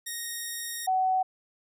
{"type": "tone pair in turn", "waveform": ["5% pulse", "sine"], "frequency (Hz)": [1864.7, 751], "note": ["A#6", "F#5"], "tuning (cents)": [0, 26], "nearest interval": "octave + major third", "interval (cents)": 1574, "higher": "first", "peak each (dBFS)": -22, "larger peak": "neither", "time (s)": [[0.06, 0.87], [0.87, 1.23]], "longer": "first", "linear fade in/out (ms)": 10, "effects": ["resampled to 32000 Hz"]}